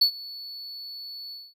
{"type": "tone with ADSR envelope", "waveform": "triangle", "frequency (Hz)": 4435, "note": "C#8", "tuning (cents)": 0, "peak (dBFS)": -13, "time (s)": [0.01, 1.54], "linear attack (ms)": 8, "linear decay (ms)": 88, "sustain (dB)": -22, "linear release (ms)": 220, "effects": []}